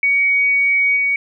sine tone with level steps, 2249 Hz, C#7, 24 cents sharp, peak -12 / -14 dBFS, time 0.03-1.16 s, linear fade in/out 2 ms, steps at 0.96 s, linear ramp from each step 10 ms, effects none

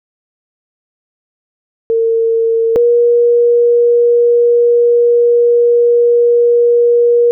sine tone pair in turn, 455.1 / 476.2 Hz, A#4 / A#4, -42 / +37 cents, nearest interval minor second, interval 79 cents, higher second, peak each -9 / -6 dBFS, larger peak second, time 1.9-2.76 / 2.76-7.31 s, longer second, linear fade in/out 0 ms, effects none

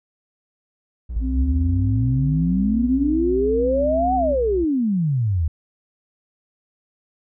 triangle tone with pitch glide, 60 to 62.95 Hz, B1 to B1, -49 to +34 cents, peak -24 dBFS, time 1.09-4.65 s, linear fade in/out 10 ms, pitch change +83 cents, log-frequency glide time 3.35-3.96 s
sine exponential two-way sweep, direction up then down, 54.3 to 767 to 74.7 Hz, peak -17 dBFS, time 1.16-5.48 s, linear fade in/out 5 ms, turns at 4.15 s
sine tone, 261.6 Hz, C4, in tune, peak -24 dBFS, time 1.2-4.36 s, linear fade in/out 50 ms
effects none

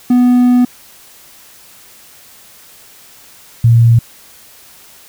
triangle / sine tone pair in turn, 246.9 / 116.52 Hz, B3 / A#2, 0 / 0 cents, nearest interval octave + minor second, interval 1300 cents, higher first, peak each -4 dBFS, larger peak neither, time 0.1-0.65 / 3.64-3.99 s, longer first, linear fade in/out 5 ms, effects white hiss -41 dBFS RMS until 5.08 s

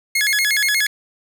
sawtooth tone with vibrato, 1908 Hz, A#6, 40 cents sharp, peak -12 dBFS, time 0.15-0.87 s, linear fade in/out 5 ms, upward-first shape square, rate 8.4 Hz, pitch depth 210 cents each way, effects none

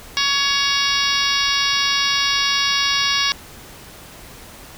harmonic tone with a mistuned harmonic, 560 Hz, C#5, 18 cents sharp, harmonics 2 / 3 / 4 / 5 / 6 / 7 / 8 / 9 / 10, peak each -25 / -25 / -25 / -25 / -25 / -25 / -25 / -25 / -25 dBFS, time 0.17-3.32 s, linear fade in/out 0 ms, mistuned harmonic 7, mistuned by -49 cents, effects pink hiss -40 dBFS RMS until 4.77 s

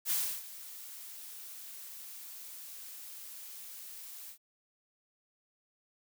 blue noise with ADSR envelope, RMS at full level -30 dBFS, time 0.05-4.38 s, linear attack 58 ms, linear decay 310 ms, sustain -17 dB, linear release 87 ms, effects none

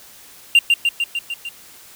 triangle tone with echo, 2783 Hz, F7, 7 cents flat, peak -6 dBFS, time 0.55-0.59 s, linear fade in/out 2 ms, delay 150 ms, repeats 6, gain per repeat -3 dB, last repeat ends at 1.49 s, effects white hiss -44 dBFS RMS until 1.95 s

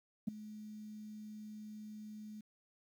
sine tone with ADSR envelope, 213.2 Hz, G#3, 46 cents sharp, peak -28 dBFS, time 0.27-2.41 s, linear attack 13 ms, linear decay 7 ms, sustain -18 dB, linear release 6 ms, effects tanh soft clip ceiling -28 dBFS + 11-bit

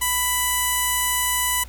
5% pulse tone with notch filter, 992 Hz, B5, 7 cents sharp, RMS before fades -22 dBFS, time 0.01-1.64 s, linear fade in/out 10 ms, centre 4700 Hz, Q 1.1, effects added 60 Hz sine -37 dBFS peak until 1.68 s + pink hiss -48 dBFS RMS until 1.68 s

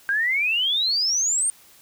sine exponential sweep, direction up, 1568 to 8990 Hz, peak -19 dBFS, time 0.09-1.5 s, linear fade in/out 0 ms, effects white hiss -52 dBFS RMS until 1.81 s

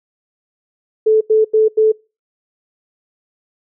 sine tone bursts, 436 Hz, A4, 16 cents flat, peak -8 dBFS, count 4, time 1.06-1.921 s, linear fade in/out 10 ms, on 150 ms, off 87 ms, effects noise-tail reverb RT60 0.3 s tail -25 dB re dry

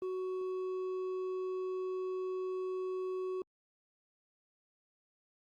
triangle tone with hard clipping, 372 Hz, F#4, 9 cents sharp, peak -36 dBFS, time 0.02-3.42 s, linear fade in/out 2 ms, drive 8 dB, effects Opus 24 kbps

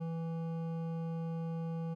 triangle tone with hard clipping, 164.81 Hz, E3, in tune, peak -37 dBFS, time 0-1.95 s, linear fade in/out 20 ms, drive 15 dB, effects none

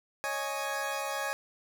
20% pulse chord, C# suspended second, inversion none, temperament equal, 554.4 / 622.3 / 830.6 Hz, C#5 / D#5 / G#5, 0 / 0 / 0 cents, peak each -31 / -34 / -30 dBFS, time 0.24-1.33 s, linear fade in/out 0 ms, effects none

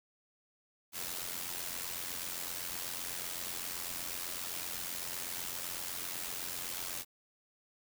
white noise with amplitude modulation, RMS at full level -37 dBFS, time 0.92-7.05 s, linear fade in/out 50 ms, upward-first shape sine, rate 87.9 Hz, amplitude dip 65%, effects none

